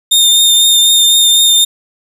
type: tone with vibrato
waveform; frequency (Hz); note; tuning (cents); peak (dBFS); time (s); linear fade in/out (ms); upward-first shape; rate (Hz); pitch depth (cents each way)
sawtooth; 3639; A#7; -42; -3; 0.11-1.65; 10; triangle; 4; 20
effects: none